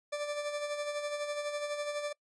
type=tone with tremolo; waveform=40% pulse; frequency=587.3 Hz; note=D5; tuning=in tune; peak=-31 dBFS; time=0.12-2.13 s; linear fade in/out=10 ms; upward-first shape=sine; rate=12 Hz; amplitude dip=50%; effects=noise-tail reverb RT60 0.1 s tail -24 dB re dry + resampled to 22050 Hz